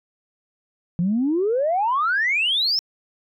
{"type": "exponential sweep", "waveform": "sine", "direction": "up", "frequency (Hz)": [166, 5450], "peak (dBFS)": -17, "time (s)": [0.99, 2.79], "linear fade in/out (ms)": 0, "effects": ["tanh soft clip ceiling -13 dBFS"]}